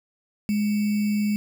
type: tone with sample-and-hold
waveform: sine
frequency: 208.6 Hz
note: G#3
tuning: 8 cents sharp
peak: -20 dBFS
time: 0.49-1.36 s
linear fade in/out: 0 ms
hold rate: 2450 Hz
effects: none

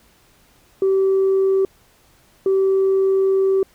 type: tone pair in turn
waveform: sine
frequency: 385.3 / 385.3 Hz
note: G4 / G4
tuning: -30 / -30 cents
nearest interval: unison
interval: 0 cents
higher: neither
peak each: -12 dBFS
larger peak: neither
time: 0.82-1.65 / 2.46-3.63 s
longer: second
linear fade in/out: 2 ms
effects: tanh soft clip ceiling -11 dBFS + pink hiss -55 dBFS RMS until 3.74 s

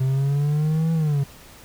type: exponential two-way sweep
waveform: triangle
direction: up then down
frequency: 130 to 164.81 to 136.6 Hz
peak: -16 dBFS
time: 0-1.24 s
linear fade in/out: 10 ms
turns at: 0.93 s
effects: pink hiss -46 dBFS RMS until 1.64 s

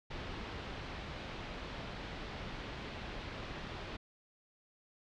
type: low-pass noise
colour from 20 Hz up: pink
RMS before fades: -44 dBFS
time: 0.1-3.97 s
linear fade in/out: 10 ms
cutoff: 4100 Hz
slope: 24 dB/octave
effects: none

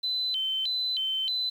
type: tone with vibrato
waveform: sine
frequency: 3520 Hz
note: A7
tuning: in tune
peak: -26 dBFS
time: 0.03-1.5 s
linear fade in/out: 10 ms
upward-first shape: square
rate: 1.6 Hz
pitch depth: 230 cents each way
effects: 9-bit

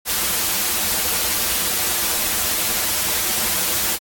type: noise with comb filter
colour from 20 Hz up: white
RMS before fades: -20 dBFS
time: 0.05-3.99 s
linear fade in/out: 50 ms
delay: 7.3 ms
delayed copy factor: -0.7
effects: AAC 64 kbps

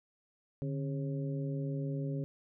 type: harmonic tone with a mistuned harmonic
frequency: 136.2 Hz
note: C#3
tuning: 30 cents flat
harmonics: 1 / 2 / 3 / 4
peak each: -34 / -40 / -44 / -46 dBFS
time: 0.62-2.24 s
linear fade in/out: 0 ms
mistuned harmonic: 1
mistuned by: +120 cents
effects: none

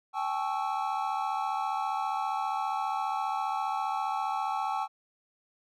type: chord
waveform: triangle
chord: A dominant seventh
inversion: third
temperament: equal with one note detuned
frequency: 784 / 858.9 / 1108.7 / 1318.5 Hz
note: G5 / A5 / C#6 / E6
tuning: 0 / -42 / 0 / 0 cents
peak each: -31 / -31 / -34 / -35 dBFS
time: 0.13-4.88 s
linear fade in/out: 50 ms
effects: none

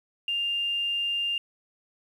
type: tone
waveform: sine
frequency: 2800 Hz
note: F7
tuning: 4 cents sharp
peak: -25 dBFS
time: 0.28-1.38 s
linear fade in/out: 2 ms
effects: 9-bit

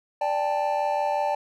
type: chord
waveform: triangle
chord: D suspended fourth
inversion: none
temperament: equal with one note detuned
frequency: 587.3 / 794.5 / 880 Hz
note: D5 / G5 / A5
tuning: 0 / +23 / 0 cents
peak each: -25 dBFS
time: 0.21-1.35 s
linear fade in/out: 5 ms
effects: none

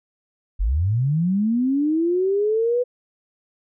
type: linear sweep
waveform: sine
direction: up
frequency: 40.34 to 499.1 Hz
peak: -17 dBFS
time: 0.59-2.84 s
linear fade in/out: 20 ms
effects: none

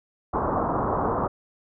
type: low-pass noise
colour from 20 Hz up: white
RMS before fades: -25 dBFS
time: 0.33-1.28 s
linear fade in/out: 10 ms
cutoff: 1200 Hz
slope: 48 dB/octave
effects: none

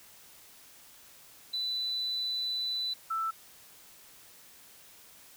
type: tone pair in turn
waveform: sine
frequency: 3988 / 1325.1 Hz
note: B7 / E6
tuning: +16 / +9 cents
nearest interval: octave + perfect fifth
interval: 1907 cents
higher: first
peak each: -30 / -29 dBFS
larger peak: second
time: 1.53-2.94 / 3.1-3.31 s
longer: first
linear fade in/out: 10 ms
effects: white hiss -55 dBFS RMS until 5.36 s

